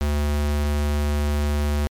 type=tone; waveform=square; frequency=73.42 Hz; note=D2; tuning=in tune; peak=-20 dBFS; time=0.01-1.87 s; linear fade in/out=0 ms; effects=MP3 96 kbps